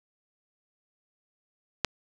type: click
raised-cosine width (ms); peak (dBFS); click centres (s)
0.2; -6; 1.847
effects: none